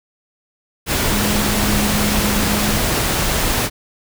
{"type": "tone in noise", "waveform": "sine", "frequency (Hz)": 207.3, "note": "G#3", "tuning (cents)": -3, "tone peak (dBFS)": -20, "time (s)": [1.09, 2.84], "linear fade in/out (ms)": 50, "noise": "pink", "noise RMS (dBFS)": -18, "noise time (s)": [0.86, 3.7], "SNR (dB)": -5, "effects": []}